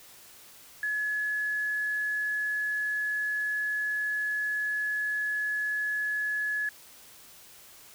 sine tone, 1700 Hz, G#6, 40 cents sharp, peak -27 dBFS, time 0.83-6.69 s, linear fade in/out 2 ms, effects white hiss -52 dBFS RMS until 7.94 s

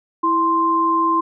sine tone pair together, 329.6 / 1046.5 Hz, E4 / C6, 0 / 0 cents, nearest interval octave + minor sixth, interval 2000 cents, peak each -21 / -15 dBFS, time 0.23-1.21 s, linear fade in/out 10 ms, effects none

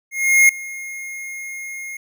square tone with ADSR envelope, 2144 Hz, C7, 42 cents sharp, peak -8 dBFS, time 0.11-1.97 s, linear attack 380 ms, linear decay 3 ms, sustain -21 dB, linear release 4 ms, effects none

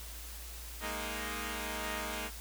5% pulse chord, Ab suspended second, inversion none, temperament equal, 207.7 / 233.1 / 311.1 Hz, Ab3 / Bb3 / Eb4, 0 / 0 / 0 cents, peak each -30 dBFS, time 0.8-2.31 s, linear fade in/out 50 ms, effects added 57 Hz sine -45 dBFS peak until 2.4 s + white hiss -48 dBFS RMS until 2.4 s

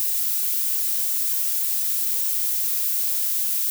violet noise, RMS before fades -23 dBFS, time 0-3.7 s, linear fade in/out 0 ms, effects none

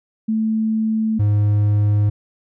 sine / triangle tone pair in turn, 220 / 103.83 Hz, A3 / G#2, 0 / 0 cents, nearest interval octave + minor second, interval 1300 cents, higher first, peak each -16 / -11 dBFS, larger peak second, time 0.28-1.19 / 1.19-2.1 s, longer neither, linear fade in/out 10 ms, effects none

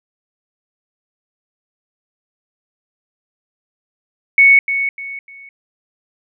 sine tone with echo, 2217 Hz, C#7, in tune, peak -5 dBFS, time 4.38-4.59 s, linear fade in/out 2 ms, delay 300 ms, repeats 3, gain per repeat -10 dB, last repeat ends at 5.49 s, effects none

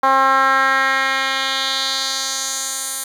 10% pulse tone with band-pass filter sweep, 267.6 Hz, C4, 39 cents sharp, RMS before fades -18 dBFS, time 0.03-3.04 s, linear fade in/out 5 ms, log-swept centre 1000 to 10000 Hz, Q 2, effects 7-bit

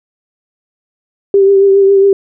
sine tone with vibrato, 393.2 Hz, G4, 5 cents sharp, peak -4 dBFS, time 1.34-2.13 s, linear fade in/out 2 ms, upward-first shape triangle, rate 7.3 Hz, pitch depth 32 cents each way, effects none

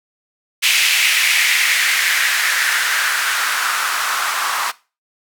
blue noise with band-pass filter sweep, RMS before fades -17 dBFS, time 0.62-4.72 s, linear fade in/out 20 ms, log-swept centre 2500 to 1100 Hz, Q 3, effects noise-tail reverb RT60 0.3 s tail -19 dB re dry

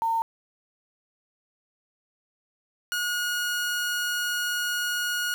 sine / sawtooth tone pair in turn, 910 / 1444.5 Hz, A#5 / F#6, -42 / -42 cents, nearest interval minor sixth, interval 800 cents, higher second, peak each -22 dBFS, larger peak neither, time 0.02-0.22 / 2.92-5.34 s, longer second, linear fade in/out 0 ms, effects 8-bit

